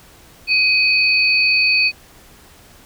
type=tone pair together; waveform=sine; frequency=2515 / 4481 Hz; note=D#7 / C#8; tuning=+18 / +18 cents; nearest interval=minor seventh; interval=1000 cents; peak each=-13 / -18 dBFS; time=0.47-1.92 s; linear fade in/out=50 ms; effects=pink hiss -46 dBFS RMS until 2.85 s